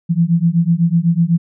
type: beating tone pair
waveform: sine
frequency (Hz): 164.81 / 172.81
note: E3 / F3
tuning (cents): 0 / -18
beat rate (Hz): 8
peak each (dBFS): -14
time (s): 0.09-1.38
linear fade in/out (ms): 20
effects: none